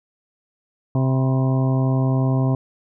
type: harmonic tone with a mistuned harmonic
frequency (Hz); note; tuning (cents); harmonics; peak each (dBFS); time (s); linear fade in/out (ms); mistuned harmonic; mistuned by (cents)
131.4; C3; +8; 1 / 2 / 3 / 4 / 5 / 6 / 7 / 8; -17 / -23 / -31 / -34 / -30 / -37 / -35 / -37; 0.95-2.55; 2; 7; +89
effects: none